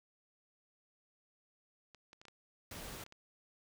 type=clicks; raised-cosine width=0.2 ms; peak=-38 dBFS; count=8; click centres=1.947 / 2.131 / 2.215 / 2.253 / 2.283 / 2.712 / 3.064 / 3.124 s
type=noise; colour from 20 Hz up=pink; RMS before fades=-47 dBFS; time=2.71-3.04 s; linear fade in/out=5 ms
effects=none